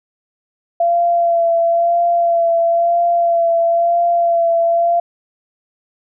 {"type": "tone with vibrato", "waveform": "sine", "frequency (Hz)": 681, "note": "F5", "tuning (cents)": -44, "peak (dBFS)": -11, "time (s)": [0.8, 5], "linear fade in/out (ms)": 5, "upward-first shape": "sine", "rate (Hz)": 1, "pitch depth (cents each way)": 22, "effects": []}